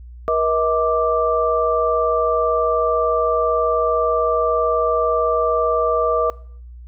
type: tone cluster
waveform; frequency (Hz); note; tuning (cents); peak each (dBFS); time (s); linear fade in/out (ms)
sine; 478.9 / 637 / 1176; A#4 / D#5 / D6; +47 / +41 / +2; -20; 0.28-6.3; 0
effects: noise-tail reverb RT60 0.6 s tail -22 dB re dry + added 60 Hz sine -35 dBFS peak until 6.87 s